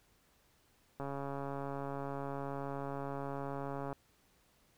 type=click train; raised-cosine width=1 ms; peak=-27 dBFS; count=408; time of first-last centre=1-3.928 s; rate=139 Hz; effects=pink hiss -70 dBFS RMS until 4.77 s